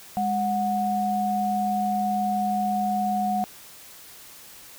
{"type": "tone pair together", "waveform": "sine", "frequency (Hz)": [205.7, 733], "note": ["G#3", "F#5"], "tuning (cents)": [-16, -16], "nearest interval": "octave + minor seventh", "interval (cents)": 2200, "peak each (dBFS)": [-27, -23], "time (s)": [0.17, 3.44], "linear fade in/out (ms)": 0, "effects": ["white hiss -46 dBFS RMS until 4.78 s"]}